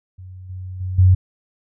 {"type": "tone with level steps", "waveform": "sine", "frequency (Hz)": 92.5, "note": "F#2", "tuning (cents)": 0, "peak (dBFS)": [-34, -28, -22, -8], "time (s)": [0.18, 1.15], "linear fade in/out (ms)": 10, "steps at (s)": [0.49, 0.8, 0.98], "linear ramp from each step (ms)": 10, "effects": []}